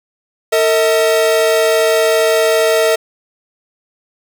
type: tone pair together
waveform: 45% pulse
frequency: 452.5 / 640 Hz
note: A4 / D#5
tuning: +48 / +49 cents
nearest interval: tritone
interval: 601 cents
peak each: -13 dBFS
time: 0.52-2.96 s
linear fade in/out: 10 ms
effects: none